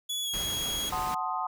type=tone with pitch glide; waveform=sawtooth; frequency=3400 to 3311 Hz; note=G#7 to G#7; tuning=+40 to -6 cents; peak=-27 dBFS; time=0.09-0.9 s; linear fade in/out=10 ms; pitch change=-46 cents; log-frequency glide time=0.23-0.3 s
type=noise; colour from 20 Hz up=pink; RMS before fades=-38 dBFS; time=0.33-1.15 s; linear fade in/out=10 ms
type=chord; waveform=sine; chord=F# diminished seventh; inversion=none; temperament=equal; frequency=740 / 880 / 1046.5 / 1244.5 Hz; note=F#5 / A5 / C6 / Eb6; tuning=0 / 0 / 0 / 0 cents; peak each=-34 dBFS; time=0.92-1.47 s; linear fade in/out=5 ms
effects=none